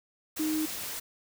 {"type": "tone in noise", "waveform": "sine", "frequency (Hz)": 311.1, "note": "D#4", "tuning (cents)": 0, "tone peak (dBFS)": -27, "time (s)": [0.39, 0.66], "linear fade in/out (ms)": 10, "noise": "white", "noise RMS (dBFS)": -37, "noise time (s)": [0.36, 1], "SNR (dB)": 7, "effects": []}